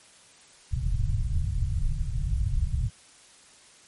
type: low-pass noise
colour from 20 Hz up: pink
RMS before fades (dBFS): -26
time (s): 0.71-2.9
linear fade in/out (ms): 10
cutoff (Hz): 140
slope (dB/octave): 48
effects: white hiss -54 dBFS RMS until 3.87 s + MP3 48 kbps